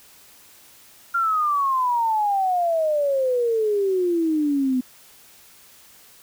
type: exponential sweep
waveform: sine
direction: down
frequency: 1396.9 to 249.9 Hz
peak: -18 dBFS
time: 1.14-4.81 s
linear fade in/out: 10 ms
effects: white hiss -50 dBFS RMS until 6.22 s